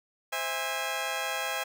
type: chord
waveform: 15% pulse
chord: C augmented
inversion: none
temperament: just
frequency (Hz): 523.3 / 654.1 / 817.6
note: C5 / E5 / G#5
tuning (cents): 0 / -14 / -27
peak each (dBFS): -30 / -29 / -27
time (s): 0.32-1.64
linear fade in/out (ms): 10
effects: none